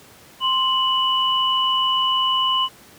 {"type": "tone pair together", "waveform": "sine", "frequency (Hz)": [1046.5, 2960], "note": ["C6", "F#7"], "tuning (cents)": [0, 0], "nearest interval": "octave + tritone", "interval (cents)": 1800, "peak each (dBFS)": [-20, -19], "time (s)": [0.4, 2.69], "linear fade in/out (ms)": 50, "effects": ["pink hiss -47 dBFS RMS until 2.98 s", "high-pass 100 Hz 12 dB/octave"]}